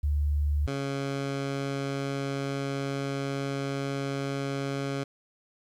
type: tone pair in turn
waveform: sine / 15% pulse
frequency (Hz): 73.3 / 138.29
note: D2 / C#3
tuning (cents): -3 / -4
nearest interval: major seventh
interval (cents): 1099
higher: second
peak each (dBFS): -23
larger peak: neither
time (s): 0.03-0.67 / 0.67-5.04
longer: second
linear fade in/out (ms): 10
effects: low-pass 7000 Hz 12 dB/octave + 10-bit